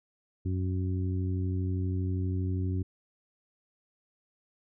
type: harmonic tone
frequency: 92.5 Hz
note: F#2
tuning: in tune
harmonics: 1 / 2 / 3 / 4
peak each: -28 / -38 / -37 / -42 dBFS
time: 0.45-2.83 s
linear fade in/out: 10 ms
effects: none